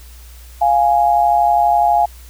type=tone pair together; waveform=sine; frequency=698.5 / 830.7 Hz; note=F5 / G#5; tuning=0 / 0 cents; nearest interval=minor third; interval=300 cents; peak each=-13 dBFS; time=0.61-2.06 s; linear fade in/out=10 ms; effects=added 60 Hz sine -36 dBFS peak until 2.29 s + white hiss -45 dBFS RMS until 2.29 s